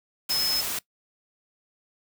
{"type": "tone in noise", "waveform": "sine", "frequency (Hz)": 5180, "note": "E8", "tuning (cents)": -31, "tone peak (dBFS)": -23, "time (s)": [0.3, 0.61], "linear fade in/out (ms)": 5, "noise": "white", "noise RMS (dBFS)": -30, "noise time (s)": [0.29, 0.79], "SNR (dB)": 4, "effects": ["noise-tail reverb RT60 0.1 s tail -21 dB re dry"]}